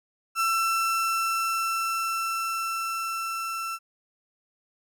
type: tone with level ramp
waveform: 35% pulse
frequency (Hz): 1339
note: E6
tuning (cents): +27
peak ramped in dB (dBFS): -20 to -28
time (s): 0.35-3.79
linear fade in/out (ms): 50
effects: none